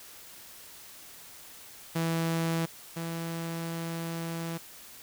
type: tone pair in turn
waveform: sawtooth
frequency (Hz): 164.81 / 166.15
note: E3 / E3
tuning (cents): 0 / +14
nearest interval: unison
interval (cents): 14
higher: second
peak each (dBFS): -23 / -29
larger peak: first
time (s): 1.95-2.66 / 2.96-4.58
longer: second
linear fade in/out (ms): 10
effects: white hiss -49 dBFS RMS until 5.02 s